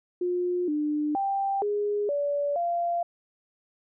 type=tone with pitch steps; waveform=sine; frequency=356.8 / 299.1 / 787 / 413 / 575 / 690 Hz; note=F4 / D4 / G5 / G#4 / D5 / F5; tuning=+37 / +32 / +7 / -10 / -37 / -21 cents; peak=-24 dBFS; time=0.21-3.03 s; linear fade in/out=5 ms; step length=470 ms; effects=none